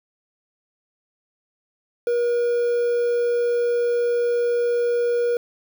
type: tone with quantisation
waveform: triangle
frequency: 478.4 Hz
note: A#4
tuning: 45 cents sharp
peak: -16 dBFS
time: 2.07-5.37 s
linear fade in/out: 2 ms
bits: 7
effects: none